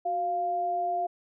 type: tone pair together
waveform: sine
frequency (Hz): 370 / 698.5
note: F#4 / F5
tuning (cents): 0 / 0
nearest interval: major seventh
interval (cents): 1100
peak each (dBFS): -37 / -26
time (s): 0.05-1.07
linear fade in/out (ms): 10
effects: none